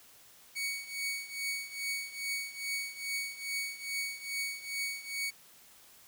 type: tone with tremolo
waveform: sawtooth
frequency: 2237 Hz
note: C#7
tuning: 15 cents sharp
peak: -28 dBFS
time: 0.55-5.31 s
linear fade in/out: 20 ms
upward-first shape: triangle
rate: 2.4 Hz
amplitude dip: 85%
effects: white hiss -58 dBFS RMS until 6.07 s